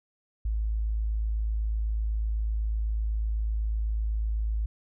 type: tone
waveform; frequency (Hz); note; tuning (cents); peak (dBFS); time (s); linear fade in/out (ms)
sine; 54; A1; -32; -25; 0.45-4.66; 5
effects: none